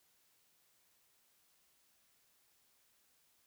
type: silence
effects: white hiss -73 dBFS RMS until 3.46 s